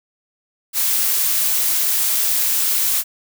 blue noise, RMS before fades -18 dBFS, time 0.73-3.04 s, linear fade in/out 50 ms, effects none

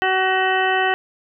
harmonic tone, 376.8 Hz, F#4, 32 cents sharp, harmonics 1 / 2 / 3 / 4 / 5 / 7 / 8, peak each -23 / -20 / -28 / -24 / -22 / -28 / -29 dBFS, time 0.02-0.94 s, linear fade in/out 0 ms, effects none

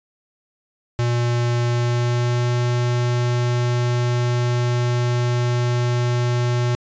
square tone with pitch glide, 120 to 121.6 Hz, B2 to B2, -49 to -26 cents, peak -18 dBFS, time 0.99-6.75 s, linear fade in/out 0 ms, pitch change +23 cents, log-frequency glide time 1.67-2.5 s, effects resampled to 16000 Hz

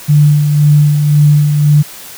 sine tone with tremolo, 147.9 Hz, D3, 13 cents sharp, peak -3 dBFS, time 0.08-1.83 s, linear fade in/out 20 ms, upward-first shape sine, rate 1.9 Hz, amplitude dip 45%, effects white hiss -31 dBFS RMS until 2.17 s

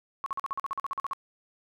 sine tone bursts, 1100 Hz, C#6, 14 cents flat, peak -28 dBFS, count 14, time 0.24-1.133 s, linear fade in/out 0 ms, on 22 ms, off 45 ms, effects none

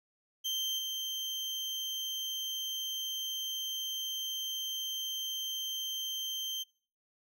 35% pulse tone with level steps, 3136 Hz, G7, in tune, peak -30 / -33 dBFS, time 0.44-6.64 s, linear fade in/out 20 ms, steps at 0.78 s, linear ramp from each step 10 ms, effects noise-tail reverb RT60 0.5 s tail -26 dB re dry

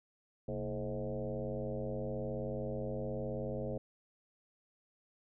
sine tone with frequency modulation, 329.6 Hz, E4, in tune, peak -35 dBFS, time 0.48-3.78 s, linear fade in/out 5 ms, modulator 99 Hz, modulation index 2.9, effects none

